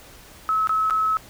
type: tone with dropouts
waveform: sine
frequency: 1292 Hz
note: E6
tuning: 35 cents flat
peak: -18 dBFS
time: 0.49-1.17 s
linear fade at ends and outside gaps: 0 ms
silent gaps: 0.672-0.694 / 0.899-0.907 s
effects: pink hiss -46 dBFS RMS until 1.29 s